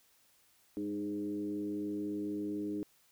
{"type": "tone with frequency modulation", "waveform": "sine", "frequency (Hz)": 307.5, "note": "D#4", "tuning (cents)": -20, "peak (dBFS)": -34, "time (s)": [0.77, 2.83], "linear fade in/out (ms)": 0, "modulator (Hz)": 104, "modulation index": 0.82, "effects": ["white hiss -68 dBFS RMS until 3.11 s"]}